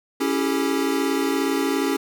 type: chord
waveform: square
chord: A dominant seventh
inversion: first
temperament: equal with one note detuned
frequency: 277.2 / 329.6 / 392 / 429 Hz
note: C#4 / E4 / G4 / A4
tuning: 0 / 0 / 0 / -44 cents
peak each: -24 / -28 / -27 / -29 dBFS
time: 0.2-1.97 s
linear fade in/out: 10 ms
effects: none